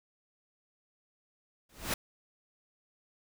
pink noise with exponential growth, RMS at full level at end -27 dBFS, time 1.69-1.94 s, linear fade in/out 5 ms, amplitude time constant 54 ms, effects none

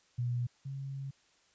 sine tone pair in turn, 121.7 / 136.6 Hz, B2 / C#3, -25 / -25 cents, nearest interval major second, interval 200 cents, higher second, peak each -30 / -37 dBFS, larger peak first, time 0.18-0.47 / 0.65-1.11 s, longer second, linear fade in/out 10 ms, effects white hiss -68 dBFS RMS until 1.54 s + resampled to 16000 Hz

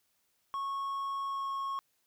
triangle tone with pitch glide, 1100 to 1093.7 Hz, C#6 to C#6, -14 to -24 cents, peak -31 dBFS, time 0.54-1.79 s, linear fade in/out 0 ms, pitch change -10 cents, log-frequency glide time 1.26-1.47 s, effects white hiss -75 dBFS RMS until 2.06 s

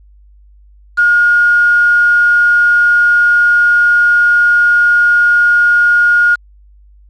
sine tone with quantisation, 1429 Hz, F6, 39 cents sharp, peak -6 dBFS, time 0.97-6.36 s, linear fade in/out 20 ms, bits 4, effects added 50 Hz sine -40 dBFS peak until 7.09 s + low-pass 4000 Hz 12 dB/octave

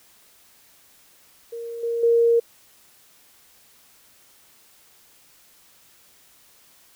sine tone with level steps, 466.2 Hz, A#4, in tune, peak -30 / -22 / -14 dBFS, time 1.52-2.4 s, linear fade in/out 10 ms, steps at 1.83 / 2.03 s, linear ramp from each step 5 ms, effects white hiss -55 dBFS RMS until 6.95 s

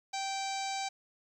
harmonic tone, 780 Hz, G5, 9 cents flat, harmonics 1 / 2 / 3 / 4 / 5 / 6 / 7 / 8 / 9 / 10, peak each -35 / -48 / -42 / -50 / -44 / -45 / -50 / -46 / -50 / -50 dBFS, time 0.13-0.89 s, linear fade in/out 10 ms, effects 11-bit

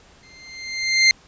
25% pulse tone with exponential growth, 2093 Hz, C7, in tune, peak -6 dBFS, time 0.23-1.11 s, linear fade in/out 1 ms, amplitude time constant 190 ms, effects pink hiss -51 dBFS RMS until 1.27 s + resampled to 16000 Hz

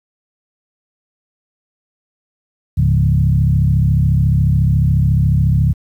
sine tone with frequency modulation, 110 Hz, A2, in tune, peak -9 dBFS, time 2.77-5.73 s, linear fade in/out 10 ms, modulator 34.1 Hz, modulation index 1.5, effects high-pass 60 Hz 12 dB/octave + 8-bit

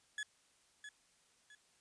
35% pulse tone with echo, 1700 Hz, G#6, 40 cents sharp, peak -37 dBFS, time 0.18-0.23 s, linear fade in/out 2 ms, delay 660 ms, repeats 2, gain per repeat -9 dB, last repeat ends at 1.55 s, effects white hiss -71 dBFS RMS until 1.8 s + resampled to 22050 Hz

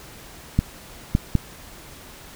clicks, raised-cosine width 5 ms, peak -4 dBFS, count 3, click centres 0.59 / 1.151 / 1.353 s, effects pink hiss -43 dBFS RMS until 2.35 s

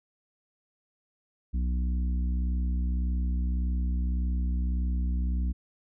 harmonic tone, 61.74 Hz, B1, in tune, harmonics 1 / 3 / 4 / 5, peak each -25 / -37 / -42 / -48 dBFS, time 1.53-5.53 s, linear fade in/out 20 ms, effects none

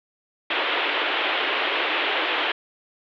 white band-pass noise, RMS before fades -24 dBFS, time 0.5-2.52 s, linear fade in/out 5 ms, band 300 to 3400 Hz, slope 48 dB/octave, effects none

